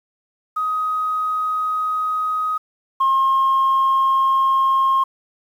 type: tone pair in turn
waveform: sine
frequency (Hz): 1257 / 1070.5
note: D#6 / C6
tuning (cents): +17 / +39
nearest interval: minor third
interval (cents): 278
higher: first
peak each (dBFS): -18 / -12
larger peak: second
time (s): 0.56-2.58 / 3-5.04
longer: second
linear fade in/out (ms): 10
effects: tanh soft clip ceiling -11 dBFS + 8-bit